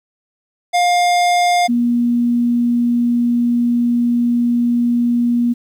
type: tone pair in turn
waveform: square / sine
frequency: 707 / 239.2 Hz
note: F5 / A#3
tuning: +21 / +45 cents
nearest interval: octave + perfect fifth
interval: 1876 cents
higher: first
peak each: -12 dBFS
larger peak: neither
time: 0.73-1.68 / 1.68-5.54 s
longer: second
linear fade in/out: 20 ms
effects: low-pass 9000 Hz 12 dB/octave + 8-bit